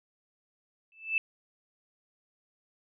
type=tone with exponential growth; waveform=sine; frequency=2637 Hz; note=E7; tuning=in tune; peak=-21 dBFS; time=0.92-1.18 s; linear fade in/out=1 ms; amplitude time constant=55 ms; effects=none